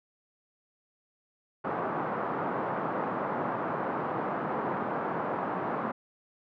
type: band-pass noise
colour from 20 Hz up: white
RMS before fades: -32 dBFS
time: 1.64-5.92 s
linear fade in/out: 10 ms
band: 140 to 1200 Hz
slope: 24 dB/octave
effects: none